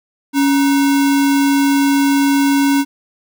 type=tone with sample-and-hold; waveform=sine; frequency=278.9 Hz; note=C#4; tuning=11 cents sharp; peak=-10 dBFS; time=0.33-2.85 s; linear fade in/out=50 ms; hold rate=1225 Hz; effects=none